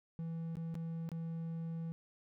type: tone with dropouts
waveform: triangle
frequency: 164.7 Hz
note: E3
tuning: 1 cent flat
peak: -36 dBFS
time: 0.19-1.92 s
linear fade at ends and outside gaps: 0 ms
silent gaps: 0.555-0.569 / 0.743-0.753 / 1.09-1.117 s
effects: none